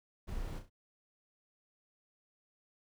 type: noise with echo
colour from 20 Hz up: brown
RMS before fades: -41 dBFS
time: 0.27-0.6 s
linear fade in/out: 20 ms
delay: 33 ms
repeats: 3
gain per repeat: -7 dB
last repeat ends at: 0.699 s
effects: none